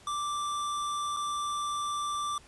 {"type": "tone with dropouts", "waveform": "square", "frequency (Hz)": 1174.7, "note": "D6", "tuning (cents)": 0, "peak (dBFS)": -31, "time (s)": [0.07, 2.38], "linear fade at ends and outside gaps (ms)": 2, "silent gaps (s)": [1.165, 1.169], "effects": ["pink hiss -56 dBFS RMS until 2.47 s", "resampled to 24000 Hz"]}